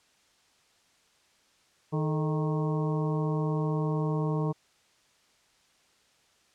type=harmonic tone with a mistuned harmonic; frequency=155.56 Hz; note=D#3; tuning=in tune; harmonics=1 / 2 / 3 / 4 / 5 / 6 / 7; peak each=-27 / -35 / -34 / -41 / -44 / -41 / -41 dBFS; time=1.92-4.53 s; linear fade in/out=20 ms; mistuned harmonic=3; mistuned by=-91 cents; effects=white hiss -65 dBFS RMS until 6.54 s + low-pass 7000 Hz 12 dB/octave